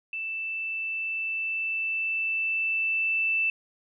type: tone with level ramp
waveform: sine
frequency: 2651 Hz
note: E7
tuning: 9 cents sharp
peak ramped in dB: -30 to -22 dBFS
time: 0.13-3.5 s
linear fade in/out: 2 ms
effects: none